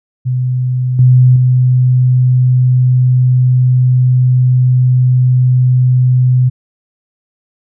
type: tone with level steps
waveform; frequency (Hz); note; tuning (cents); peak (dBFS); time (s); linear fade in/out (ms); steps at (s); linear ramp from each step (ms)
sine; 126.6; B2; +43; -11 / -3 / -6; 0.25-6.5; 20; 0.99 / 1.36; 2
effects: none